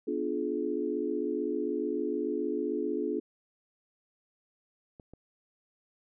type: chord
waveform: sine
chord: B diminished seventh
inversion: none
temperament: equal with one note detuned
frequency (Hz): 246.9 / 293.7 / 349.2 / 425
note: B3 / D4 / F4 / Ab4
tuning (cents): 0 / 0 / 0 / +40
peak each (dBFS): -37 / -34 / -34 / -33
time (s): 0.07-3.2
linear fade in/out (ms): 10
type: clicks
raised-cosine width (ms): 2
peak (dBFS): -35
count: 2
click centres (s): 4.998 / 5.136
effects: none